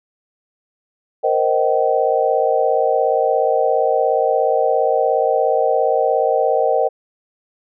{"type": "chord", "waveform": "sine", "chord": "C minor seventh", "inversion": "third", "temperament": "equal with one note detuned", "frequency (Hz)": [466.2, 523.3, 622.3, 768.3], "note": ["Bb4", "C5", "Eb5", "G5"], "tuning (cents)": [0, 0, 0, -35], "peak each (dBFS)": -19, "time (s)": [1.23, 6.89], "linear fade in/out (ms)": 20, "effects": []}